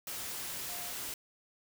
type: tone in noise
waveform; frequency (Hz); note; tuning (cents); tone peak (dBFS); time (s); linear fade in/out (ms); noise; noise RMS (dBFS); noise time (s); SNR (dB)
sine; 707; F5; +21; -49; 0.69-0.91; 2; white; -40; 0.07-1.14; -12
effects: none